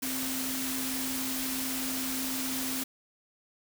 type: tone in noise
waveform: sine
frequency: 261.6 Hz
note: C4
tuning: in tune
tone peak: -35 dBFS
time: 0.02-2.84 s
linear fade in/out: 10 ms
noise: white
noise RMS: -34 dBFS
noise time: 0.02-2.84 s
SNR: -4 dB
effects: none